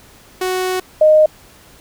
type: tone pair in turn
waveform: sawtooth / sine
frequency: 370 / 617.6 Hz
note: F#4 / D#5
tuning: 0 / -13 cents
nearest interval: major sixth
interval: 887 cents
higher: second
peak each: -13 / -6 dBFS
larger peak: second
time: 0.41-0.8 / 1.01-1.26 s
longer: first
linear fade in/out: 5 ms
effects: pink hiss -45 dBFS RMS until 1.8 s